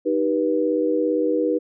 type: chord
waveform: sine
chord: Eb augmented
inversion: none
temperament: just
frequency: 311.1 / 388.9 / 486.1 Hz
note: Eb4 / G4 / B4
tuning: 0 / -14 / -28 cents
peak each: -22 / -25 / -21 dBFS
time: 0.05-1.59 s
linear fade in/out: 20 ms
effects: none